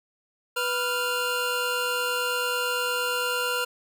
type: tone pair together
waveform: 25% pulse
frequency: 493.9 / 1392.9 Hz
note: B4 / F6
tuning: 0 / -5 cents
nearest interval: octave + tritone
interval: 1795 cents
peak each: -25 / -23 dBFS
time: 0.56-3.65 s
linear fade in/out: 10 ms
effects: none